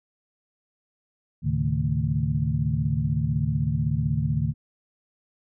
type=tone cluster; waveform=sine; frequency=75.2 / 110.8 / 136.5 / 152.4 / 221.4 Hz; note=D2 / A2 / C#3 / D#3 / A3; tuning=+42 / +13 / -26 / -36 / +11 cents; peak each=-31 / -28 / -28 / -25 / -32 dBFS; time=1.42-4.54 s; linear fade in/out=50 ms; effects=none

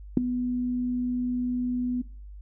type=tone with ADSR envelope; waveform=sine; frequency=247.6 Hz; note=B3; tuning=5 cents sharp; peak=-10 dBFS; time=0.17-2.02 s; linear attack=3 ms; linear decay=6 ms; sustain=-15 dB; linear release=10 ms; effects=noise-tail reverb RT60 0.4 s tail -20 dB re dry + added 50 Hz sine -40 dBFS peak until 2.41 s

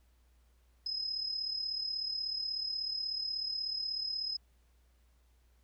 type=tone with amplitude modulation; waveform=sine; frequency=5090 Hz; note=D#8; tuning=39 cents sharp; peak=-31 dBFS; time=0.86-4.37 s; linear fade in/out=5 ms; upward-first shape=sine; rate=36.4 Hz; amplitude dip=60%; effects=added 60 Hz sine -64 dBFS peak until 5.63 s + pink hiss -75 dBFS RMS until 5.63 s

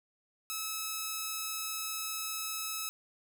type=tone; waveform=5% pulse; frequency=1295 Hz; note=E6; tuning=31 cents flat; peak=-23 dBFS; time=0.5-2.89 s; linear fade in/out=0 ms; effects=10-bit

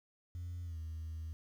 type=tone with pitch glide; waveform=sine; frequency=87.31 to 80.06 Hz; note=F2 to D#2; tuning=0 to +50 cents; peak=-38 dBFS; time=0.35-1.33 s; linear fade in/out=0 ms; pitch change=-150 cents; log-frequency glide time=0.63-0.78 s; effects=tanh soft clip ceiling -38 dBFS + 11-bit

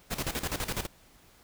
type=noise with tremolo; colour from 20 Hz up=pink; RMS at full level=-31 dBFS; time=0.1-0.87 s; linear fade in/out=20 ms; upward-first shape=square; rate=12 Hz; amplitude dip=75%; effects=pink hiss -59 dBFS RMS until 1.43 s

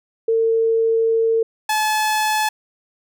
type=tone pair in turn; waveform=sine / sawtooth; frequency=452.2 / 860.1 Hz; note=A4 / A5; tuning=+47 / -40 cents; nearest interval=major seventh; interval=1113 cents; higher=second; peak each=-14 / -13 dBFS; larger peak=second; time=0.28-1.43 / 1.69-2.49 s; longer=first; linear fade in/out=5 ms; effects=none

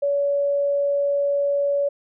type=tone; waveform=sine; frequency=567 Hz; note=C#5; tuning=39 cents sharp; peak=-18 dBFS; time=0.02-1.89 s; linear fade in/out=10 ms; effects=none

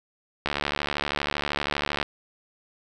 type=click train; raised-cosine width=0.3 ms; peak=-9 dBFS; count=115; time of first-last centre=0.46-2.028 s; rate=72.7 Hz; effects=none

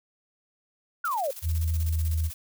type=exponential sweep; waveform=sine; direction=down; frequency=1468 to 515 Hz; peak=-25 dBFS; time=1.04-1.31 s; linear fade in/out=5 ms
type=noise with tremolo; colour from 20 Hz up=blue; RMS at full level=-39 dBFS; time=1.05-2.34 s; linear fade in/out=2 ms; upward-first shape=square; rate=16 Hz; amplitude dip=65%
type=tone with pitch glide; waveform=sine; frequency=81.5 to 80.19 Hz; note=E2 to E2; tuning=-19 to -47 cents; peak=-23 dBFS; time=1.42-2.31 s; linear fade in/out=50 ms; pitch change=-28 cents; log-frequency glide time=1.66-2.14 s
effects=none

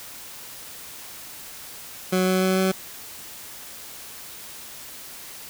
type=tone with pitch steps; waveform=20% pulse; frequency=185 / 186.29 / 187.58 / 188.89 Hz; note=F#3 / F#3 / F#3 / F#3; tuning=0 / +12 / +24 / +36 cents; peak=-14 dBFS; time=2.12-2.72 s; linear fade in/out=10 ms; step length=150 ms; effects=white hiss -40 dBFS RMS until 5.49 s

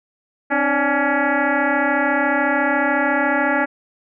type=tone with frequency modulation; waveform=sine; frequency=547 Hz; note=C#5; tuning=23 cents flat; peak=-15 dBFS; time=0.5-3.66 s; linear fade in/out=20 ms; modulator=282 Hz; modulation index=5.1; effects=none

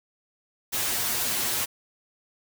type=noise with comb filter; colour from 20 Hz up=white; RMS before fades=-27 dBFS; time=0.72-1.66 s; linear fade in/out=20 ms; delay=8.4 ms; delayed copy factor=+1; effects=none

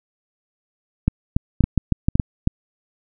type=clicks; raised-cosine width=5 ms; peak=-3 dBFS; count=10; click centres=1.08 / 1.365 / 1.607 / 1.64 / 1.777 / 1.923 / 2.085 / 2.155 / 2.198 / 2.474 s; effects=none

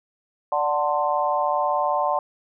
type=chord; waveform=sine; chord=D dominant seventh; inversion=none; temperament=equal with one note detuned; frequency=587.3 / 740 / 890.7 / 1046.5 Hz; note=D5 / F#5 / A5 / C6; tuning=0 / 0 / +21 / 0 cents; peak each=-25 dBFS; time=0.52-2.19 s; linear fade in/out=2 ms; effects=none

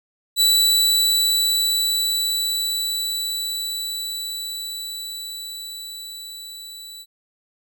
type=tone with level ramp; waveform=sawtooth; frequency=3953 Hz; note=B7; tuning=1 cent sharp; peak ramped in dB=-10 to -33 dBFS; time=0.36-7.06 s; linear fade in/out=50 ms; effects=none

